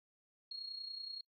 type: tone with amplitude modulation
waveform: sine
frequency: 4289 Hz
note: C8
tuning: 42 cents sharp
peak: -40 dBFS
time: 0.51-1.21 s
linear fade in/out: 5 ms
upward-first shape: sine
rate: 30.6 Hz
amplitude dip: 65%
effects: noise-tail reverb RT60 0.1 s tail -25 dB re dry